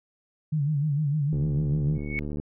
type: tone with vibrato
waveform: sine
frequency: 147.4 Hz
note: D3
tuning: 7 cents sharp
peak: -22 dBFS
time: 0.52-1.98 s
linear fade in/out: 10 ms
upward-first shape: sine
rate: 6.6 Hz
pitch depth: 100 cents each way
type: click train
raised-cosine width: 3 ms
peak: -21 dBFS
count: 80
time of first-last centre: 1.33-2.399 s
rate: 73.9 Hz
type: tone with exponential growth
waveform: sine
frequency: 2217 Hz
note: C#7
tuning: in tune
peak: -24 dBFS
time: 1.95-2.19 s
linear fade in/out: 0 ms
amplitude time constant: 51 ms
effects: none